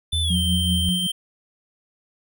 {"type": "tone with pitch glide", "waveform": "square", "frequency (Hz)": [3520, 3136], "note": ["A7", "G7"], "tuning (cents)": [0, 0], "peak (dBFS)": -23, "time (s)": [0.12, 1.12], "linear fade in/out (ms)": 10, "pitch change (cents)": -200, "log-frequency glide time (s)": [0.22, 0.36]}
{"type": "tone", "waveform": "sine", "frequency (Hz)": 81.5, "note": "E2", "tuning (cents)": -19, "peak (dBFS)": -22, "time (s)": [0.13, 0.89], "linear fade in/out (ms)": 0}
{"type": "tone with tremolo", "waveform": "sine", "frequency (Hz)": 178.4, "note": "F3", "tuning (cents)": 37, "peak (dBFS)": -19, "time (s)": [0.3, 1.07], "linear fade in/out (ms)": 5, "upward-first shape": "triangle", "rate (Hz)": 5.3, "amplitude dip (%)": 75}
{"effects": []}